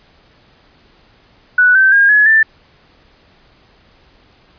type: tone with pitch steps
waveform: sine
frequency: 1480 / 1548.2 / 1619.6 / 1694.2 / 1772.3 Hz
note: F#6 / G6 / G#6 / G#6 / A6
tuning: 0 / -22 / -44 / +34 / +12 cents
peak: -6 dBFS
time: 1.58-2.43 s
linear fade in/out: 5 ms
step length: 170 ms
effects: pink hiss -50 dBFS RMS until 4.58 s + resampled to 11025 Hz